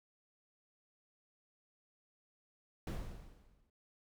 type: noise with exponential decay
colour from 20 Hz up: brown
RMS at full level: -36 dBFS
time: 2.87-3.7 s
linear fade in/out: 2 ms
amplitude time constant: 180 ms
effects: none